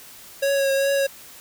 square tone with vibrato, 550 Hz, C#5, 14 cents flat, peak -19 dBFS, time 0.42-1.07 s, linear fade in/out 10 ms, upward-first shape triangle, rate 2.5 Hz, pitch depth 25 cents each way, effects white hiss -44 dBFS RMS until 1.4 s

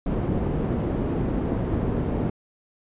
white low-pass noise, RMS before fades -25 dBFS, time 0.06-2.3 s, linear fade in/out 5 ms, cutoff 300 Hz, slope 12 dB/octave, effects resampled to 8000 Hz

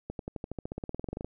accelerating click train, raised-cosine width 2 ms, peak -22 dBFS, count 20, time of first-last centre 0.1-1.246 s, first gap 92 ms, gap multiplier 0.95, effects none

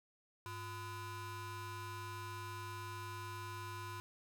35% pulse ring-modulated tone, 454.6 Hz, A#4, 43 cents flat, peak -39 dBFS, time 0.46-4 s, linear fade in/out 0 ms, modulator 556 Hz, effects none

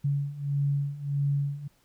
sine beating tone pair, 140.7 / 142.3 Hz, C#3 / C#3, +26 / +46 cents, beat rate 1.6 Hz, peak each -30 / -27 dBFS, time 0.04-1.68 s, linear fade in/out 10 ms, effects pink hiss -66 dBFS RMS until 1.84 s

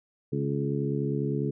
harmonic tone with a mistuned harmonic, 70 Hz, C#2, 18 cents sharp, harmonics 2 / 3 / 4 / 5 / 6, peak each -29 / -33 / -33 / -35 / -33 dBFS, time 0.32-1.51 s, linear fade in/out 10 ms, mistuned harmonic 6, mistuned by +19 cents, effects none

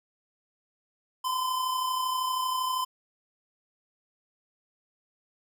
square tone pair together, 994.3 / 1027 Hz, B5 / C6, +11 / -33 cents, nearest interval minor second, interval 56 cents, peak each -37 / -28 dBFS, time 1.24-2.85 s, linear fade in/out 10 ms, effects none

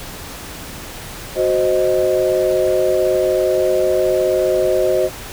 sine chord, C diminished, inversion second, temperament equal, 370 / 523.3 / 622.3 Hz, Gb4 / C5 / Eb5, 0 / 0 / 0 cents, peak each -17 dBFS, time 1.35-5.1 s, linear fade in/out 50 ms, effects tanh soft clip ceiling -3 dBFS + pink hiss -32 dBFS RMS until 5.32 s

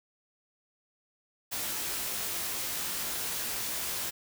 white noise with comb filter, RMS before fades -34 dBFS, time 1.51-4.11 s, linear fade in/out 20 ms, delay 17 ms, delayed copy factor +0.65, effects none

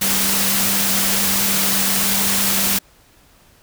sine tone in noise, 196 Hz, G3, in tune, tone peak -26 dBFS, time 0.01-2.79 s, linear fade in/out 10 ms, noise white, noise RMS -18 dBFS, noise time 0.01-2.79 s, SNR -11 dB, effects pink hiss -52 dBFS RMS until 3.62 s

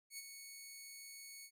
10% pulse tone with ADSR envelope, 2217 Hz, C#7, in tune, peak -35 dBFS, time 0.1-1.51 s, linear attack 81 ms, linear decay 32 ms, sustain -7 dB, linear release 66 ms, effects none

